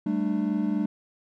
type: chord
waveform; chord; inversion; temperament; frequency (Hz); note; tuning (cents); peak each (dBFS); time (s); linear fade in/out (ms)
triangle; G suspended second; none; equal with one note detuned; 196 / 220 / 298.3; G3 / A3 / D4; 0 / 0 / +27; -26; 0.06-0.86; 5
effects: none